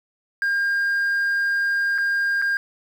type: tone with dropouts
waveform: sine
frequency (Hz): 1608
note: G6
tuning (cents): +44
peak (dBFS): -16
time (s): 0.42-2.57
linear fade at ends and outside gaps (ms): 1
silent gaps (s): 1.98-1.984 / 2.417-2.422
effects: tanh soft clip ceiling -18 dBFS + 8-bit